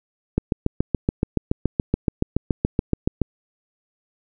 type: click train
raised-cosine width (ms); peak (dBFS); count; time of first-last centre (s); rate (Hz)
3; -5; 21; 0.38-3.217; 7.05
effects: none